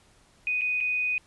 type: tone with dropouts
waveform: sine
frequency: 2489 Hz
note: D#7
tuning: in tune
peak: -24 dBFS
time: 0.47-1.18 s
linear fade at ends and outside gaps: 1 ms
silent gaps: 0.611-0.617 / 0.804-0.809 s
effects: pink hiss -60 dBFS RMS until 1.26 s + resampled to 24000 Hz